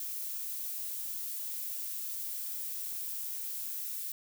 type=noise; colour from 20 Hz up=violet; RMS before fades=-38 dBFS; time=0-4.12 s; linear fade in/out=2 ms; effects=none

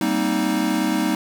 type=chord; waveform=square; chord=C minor seventh; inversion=second; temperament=equal with one note detuned; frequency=196 / 233.1 / 261.6 / 312 Hz; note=G3 / Bb3 / C4 / Eb4; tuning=0 / 0 / 0 / +5 cents; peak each=-26 / -26 / -27 / -23 dBFS; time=0.01-1.15 s; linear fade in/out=2 ms; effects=8-bit

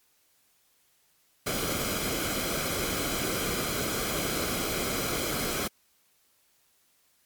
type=noise with comb filter; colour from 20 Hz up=pink; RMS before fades=-30 dBFS; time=1.46-5.68 s; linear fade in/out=10 ms; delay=1.1 ms; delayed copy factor=-0.6; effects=white hiss -67 dBFS RMS until 7.25 s + MP3 96 kbps

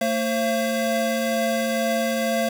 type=tone cluster; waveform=square; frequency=225.3 / 532 / 678 Hz; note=A3 / C5 / E5; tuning=+41 / +29 / +49 cents; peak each=-26 dBFS; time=0.01-2.49 s; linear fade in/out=5 ms; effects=8-bit

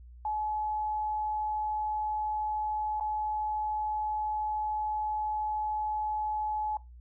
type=tone with dropouts; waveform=sine; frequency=853 Hz; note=G#5; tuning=46 cents sharp; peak=-29 dBFS; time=0.25-6.77 s; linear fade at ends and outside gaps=2 ms; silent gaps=2.999-3.008 s; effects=noise-tail reverb RT60 0.2 s tail -18 dB re dry + added 60 Hz sine -47 dBFS peak until 7 s

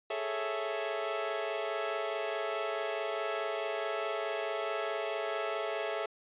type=chord; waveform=sawtooth; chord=A major seventh; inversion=third; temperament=equal; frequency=415.3 / 440 / 554.4 / 659.3 Hz; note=G#4 / A4 / C#5 / E5; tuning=0 / 0 / 0 / 0 cents; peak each=-35 / -35 / -36 / -32 dBFS; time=0.1-6.06 s; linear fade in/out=5 ms; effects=resampled to 8000 Hz

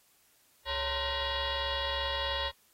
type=tone with frequency modulation; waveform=sine; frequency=1396.9 Hz; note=F6; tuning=in tune; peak=-30 dBFS; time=0.65-2.52 s; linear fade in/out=50 ms; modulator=488 Hz; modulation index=5.3; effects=white hiss -66 dBFS RMS until 2.73 s + AAC 48 kbps

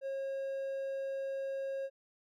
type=tone; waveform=triangle; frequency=542 Hz; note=C#5; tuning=39 cents flat; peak=-33 dBFS; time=0.01-1.9 s; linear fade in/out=50 ms; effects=none

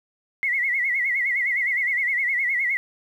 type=tone with vibrato; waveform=sine; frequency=2056 Hz; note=C7; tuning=31 cents flat; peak=-20 dBFS; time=0.43-2.77 s; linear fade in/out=0 ms; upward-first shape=sine; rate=9.7 Hz; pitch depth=120 cents each way; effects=9-bit

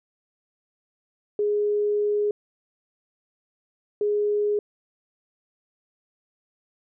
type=tone bursts at uneven times; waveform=sine; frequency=415.3 Hz; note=G#4; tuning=in tune; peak=-20 dBFS; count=2; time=1.39-2.31 / 4.01-4.59 s; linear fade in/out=2 ms; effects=none

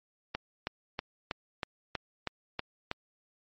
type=click train; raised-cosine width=0.3 ms; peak=-16 dBFS; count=9; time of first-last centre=0.35-2.914 s; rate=3.12 Hz; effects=MP3 32 kbps

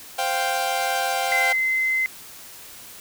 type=chord; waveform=sawtooth; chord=C suspended fourth; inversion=none; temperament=equal; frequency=523.3 / 698.5 / 784 Hz; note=C5 / F5 / G5; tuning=0 / 0 / 0 cents; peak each=-26 / -23 / -20 dBFS; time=0.18-1.53 s; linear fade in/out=10 ms
type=tone; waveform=sine; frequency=2061 Hz; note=C7; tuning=27 cents flat; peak=-19 dBFS; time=1.32-2.06 s; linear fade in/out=0 ms
effects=white hiss -42 dBFS RMS until 3 s

